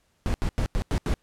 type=noise bursts at uneven times; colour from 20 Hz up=brown; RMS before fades=-24 dBFS; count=6; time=0.26-0.34 / 0.42-0.49 / 0.58-0.66 / 0.75-0.82 / 0.91-0.98 / 1.06-1.14 s; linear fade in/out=0 ms; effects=pink hiss -68 dBFS RMS until 1.22 s + low-pass 11000 Hz 12 dB/octave